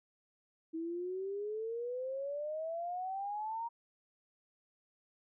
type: exponential sweep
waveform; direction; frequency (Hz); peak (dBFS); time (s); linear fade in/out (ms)
sine; up; 320.2 to 942; -36; 0.73-3.69; 20
effects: none